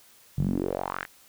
sawtooth tone with band-pass filter sweep, 46.25 Hz, F#1, in tune, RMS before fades -29 dBFS, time 0.37-1.06 s, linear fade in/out 20 ms, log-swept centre 130 to 1900 Hz, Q 3.9, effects white hiss -56 dBFS RMS until 1.28 s

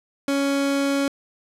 30% pulse tone, 278.4 Hz, C#4, 8 cents sharp, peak -17 dBFS, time 0.28-1.08 s, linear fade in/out 2 ms, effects low-pass 11000 Hz 12 dB/octave

